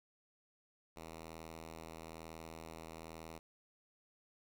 5% pulse tone, 81.1 Hz, E2, 28 cents flat, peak -37 dBFS, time 0.96-3.39 s, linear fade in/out 5 ms, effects none

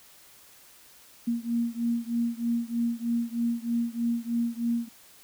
sine beating tone pair, 233.1 / 236.3 Hz, A#3 / A#3, 0 / +24 cents, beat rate 3.2 Hz, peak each -28 / -29 dBFS, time 1.27-4.89 s, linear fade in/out 10 ms, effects white hiss -54 dBFS RMS until 5.23 s

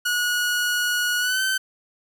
sawtooth tone with pitch glide, 1456 to 1537.2 Hz, F#6 to G6, -28 to -34 cents, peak -17 dBFS, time 0.05-1.58 s, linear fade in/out 10 ms, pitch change +94 cents, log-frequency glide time 1.19-1.41 s, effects none

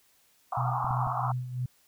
pink band-pass noise, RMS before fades -31 dBFS, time 0.52-1.32 s, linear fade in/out 5 ms, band 700 to 1300 Hz, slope 96 dB/octave
sine tone with tremolo, 125.4 Hz, B2, 27 cents sharp, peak -27 dBFS, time 0.57-1.66 s, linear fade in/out 5 ms, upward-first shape sine, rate 3 Hz, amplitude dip 65%
clicks, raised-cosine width 5 ms, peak -27 dBFS, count 3, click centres 0.845 / 0.908 / 1.07 s
effects white hiss -65 dBFS RMS until 1.87 s

